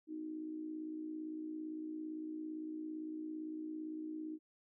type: tone with amplitude modulation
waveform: sine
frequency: 311.4 Hz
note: D#4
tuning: 2 cents sharp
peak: -38 dBFS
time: 0.07-4.39 s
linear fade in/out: 50 ms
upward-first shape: sine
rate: 57.7 Hz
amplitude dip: 60%
effects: none